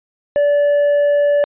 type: tone with hard clipping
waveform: sine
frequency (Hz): 579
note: D5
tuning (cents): -25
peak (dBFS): -12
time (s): 0.36-1.44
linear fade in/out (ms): 0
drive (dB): 3
effects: resampled to 8000 Hz